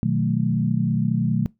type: chord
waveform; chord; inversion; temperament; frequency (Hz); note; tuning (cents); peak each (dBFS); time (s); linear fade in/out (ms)
sine; B dominant seventh; none; equal; 123.47 / 155.56 / 185 / 220; B2 / D#3 / F#3 / A3; 0 / 0 / 0 / 0; -24; 0.03-1.46; 0
effects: noise-tail reverb RT60 0.2 s tail -23 dB re dry